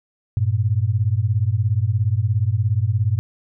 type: beating tone pair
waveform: sine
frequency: 98 / 115 Hz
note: G2 / A#2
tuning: 0 / -23 cents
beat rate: 17 Hz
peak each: -19 dBFS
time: 0.37-3.19 s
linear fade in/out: 0 ms
effects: none